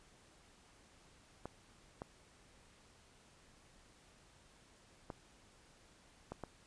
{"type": "clicks", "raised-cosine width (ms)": 1, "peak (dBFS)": -29, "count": 5, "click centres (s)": [1.456, 2.019, 5.102, 6.32, 6.437], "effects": ["pink hiss -65 dBFS RMS until 6.66 s", "resampled to 22050 Hz"]}